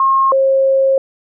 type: tone pair in turn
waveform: sine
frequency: 1075 / 537.5 Hz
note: C6 / C5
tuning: +47 / +47 cents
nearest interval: octave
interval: 1200 cents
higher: first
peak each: -9 dBFS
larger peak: neither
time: 0-0.32 / 0.32-0.98 s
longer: second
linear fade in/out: 2 ms
effects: none